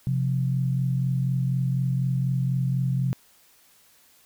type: tone pair together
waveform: sine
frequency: 131.63 / 175.7 Hz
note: C3 / F3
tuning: +11 / +11 cents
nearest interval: perfect fourth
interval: 500 cents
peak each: -22 / -29 dBFS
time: 0.07-3.13 s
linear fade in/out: 0 ms
effects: white hiss -58 dBFS RMS until 4.25 s